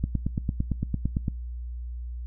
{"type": "click train", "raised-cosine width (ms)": 5, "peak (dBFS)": -13, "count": 12, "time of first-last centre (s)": [0.04, 1.282], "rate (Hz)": 8.86, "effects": ["noise-tail reverb RT60 0.3 s tail -25 dB re dry", "added 60 Hz sine -32 dBFS peak until 2.26 s"]}